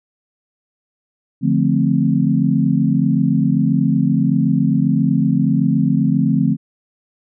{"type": "chord", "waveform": "sine", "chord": "D minor seventh", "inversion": "none", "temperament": "equal", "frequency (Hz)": [146.83, 174.61, 220, 261.6], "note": ["D3", "F3", "A3", "C4"], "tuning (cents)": [0, 0, 0, 0], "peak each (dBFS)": -18, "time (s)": [1.41, 6.57], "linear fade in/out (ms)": 50, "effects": []}